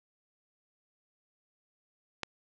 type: click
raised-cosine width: 0.2 ms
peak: -15 dBFS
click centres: 2.233 s
effects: low-pass 6000 Hz 12 dB/octave